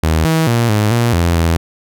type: tone with pitch steps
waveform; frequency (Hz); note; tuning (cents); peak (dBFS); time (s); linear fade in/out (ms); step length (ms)
sawtooth; 79.6 / 161 / 117.6 / 105.8 / 118.4 / 85.4 / 83.1; D#2 / E3 / A#2 / G#2 / A#2 / F2 / E2; +40 / -41 / +16 / +33 / +27 / -38 / +15; -7; 0.03-1.57; 5; 220
effects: none